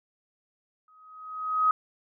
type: tone with exponential growth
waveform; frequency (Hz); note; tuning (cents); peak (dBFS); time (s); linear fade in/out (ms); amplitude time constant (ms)
sine; 1262; D#6; +24; -17; 0.88-1.71; 2; 180
effects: none